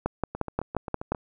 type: two click trains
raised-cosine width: 1 ms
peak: -19 / -11 dBFS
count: 7 / 7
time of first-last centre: 0.35-1.148 / 0.06-1.12 s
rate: 7.52 / 5.66 Hz
effects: none